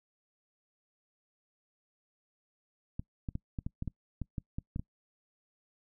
clicks, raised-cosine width 5 ms, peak -23 dBFS, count 12, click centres 2.995 / 3.288 / 3.354 / 3.588 / 3.665 / 3.824 / 3.877 / 4.217 / 4.382 / 4.585 / 4.761 / 4.795 s, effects noise-tail reverb RT60 0.1 s tail -24 dB re dry

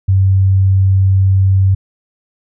sine tone, 95.9 Hz, G2, 37 cents flat, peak -7 dBFS, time 0.08-1.75 s, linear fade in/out 10 ms, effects none

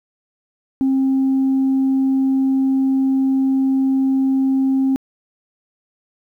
sine tone, 266.9 Hz, C4, 35 cents sharp, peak -12 dBFS, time 0.81-4.96 s, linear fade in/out 0 ms, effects tanh soft clip ceiling -11 dBFS + 9-bit

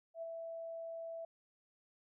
sine tone with ADSR envelope, 661 Hz, E5, 5 cents sharp, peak -39 dBFS, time 0.14-1.25 s, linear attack 81 ms, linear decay 22 ms, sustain -3 dB, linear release 4 ms, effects none

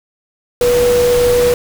sine tone in noise, 486.8 Hz, B4, 25 cents flat, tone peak -9 dBFS, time 0.61-1.54 s, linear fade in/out 2 ms, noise pink, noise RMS -21 dBFS, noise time 0.61-1.54 s, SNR +9 dB, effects none

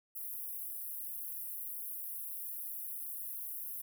pink high-pass noise, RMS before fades -42 dBFS, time 0.15-3.82 s, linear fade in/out 10 ms, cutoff 11000 Hz, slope 48 dB/octave, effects none

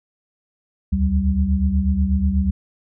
sine tone cluster, 69.1 / 77.3 / 193.2 Hz, C#2 / D#2 / G3, -5 / -11 / -25 cents, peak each -20 dBFS, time 0.92-2.51 s, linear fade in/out 10 ms, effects none

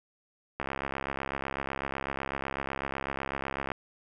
click train, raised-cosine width 0.5 ms, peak -17 dBFS, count 213, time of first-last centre 0.6-3.718 s, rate 68 Hz, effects none

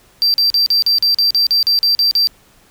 triangle tone bursts, 4699 Hz, D8, in tune, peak -9 dBFS, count 13, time 0.22-2.272 s, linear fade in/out 0 ms, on 120 ms, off 41 ms, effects pink hiss -50 dBFS RMS until 2.7 s

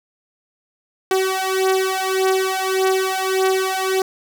sawtooth beating tone pair, 378.4 / 380.1 Hz, F#4 / F#4, +39 / +47 cents, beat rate 1.7 Hz, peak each -16 / -16 dBFS, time 1.11-4.02 s, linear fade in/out 2 ms, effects none

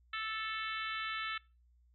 harmonic tone with a mistuned harmonic, 439.1 Hz, A4, 4 cents flat, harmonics 3 / 4 / 5 / 6 / 7 / 8 / 9, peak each -40 / -42 / -44 / -46 / -47 / -48 / -49 dBFS, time 0.13-1.38 s, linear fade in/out 5 ms, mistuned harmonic 6, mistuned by +15 cents, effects noise-tail reverb RT60 0.3 s tail -23 dB re dry + added 60 Hz sine -64 dBFS peak until 1.94 s

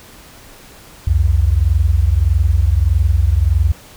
sine tone pair together, 64.6 / 86.23 Hz, C2 / F2, -21 / -21 cents, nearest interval perfect fourth, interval 500 cents, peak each -13 dBFS, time 1.07-3.72 s, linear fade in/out 5 ms, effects pink hiss -41 dBFS RMS until 3.96 s

